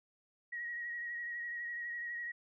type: tone with vibrato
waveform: sine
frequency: 1900 Hz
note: A#6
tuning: 33 cents sharp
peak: -38 dBFS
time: 0.52-2.32 s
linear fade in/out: 10 ms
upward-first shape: sine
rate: 12 Hz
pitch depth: 27 cents each way
effects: none